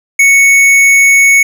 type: tone with hard clipping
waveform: triangle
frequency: 2217 Hz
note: C#7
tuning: in tune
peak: -5 dBFS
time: 0.19-1.43 s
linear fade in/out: 5 ms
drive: 15 dB
effects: none